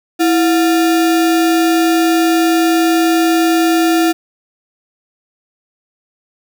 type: tone with sample-and-hold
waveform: sine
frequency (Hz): 329.6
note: E4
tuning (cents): 0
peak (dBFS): -9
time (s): 0.19-4.13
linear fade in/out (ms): 20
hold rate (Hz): 1050
effects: none